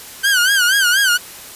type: tone with vibrato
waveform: sawtooth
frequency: 1527 Hz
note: G6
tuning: 46 cents flat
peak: -8 dBFS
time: 0.23-1.18 s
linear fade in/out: 20 ms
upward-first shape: sine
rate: 4.2 Hz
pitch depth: 130 cents each way
effects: white hiss -35 dBFS RMS until 1.55 s + resampled to 32000 Hz